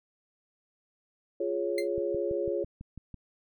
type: chord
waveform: sine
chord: Db major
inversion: first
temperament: equal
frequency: 349.2 / 415.3 / 554.4 Hz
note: F4 / Ab4 / Db5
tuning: 0 / 0 / 0 cents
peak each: -32 dBFS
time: 1.4-2.64 s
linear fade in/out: 5 ms
type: tone with exponential decay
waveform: 30% pulse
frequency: 2085 Hz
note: C7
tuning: 7 cents flat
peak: -27 dBFS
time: 1.78-1.88 s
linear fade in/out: 2 ms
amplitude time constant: 20 ms
type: click train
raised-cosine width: 5 ms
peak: -30 dBFS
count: 8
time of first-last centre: 1.98-3.143 s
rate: 6.02 Hz
effects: none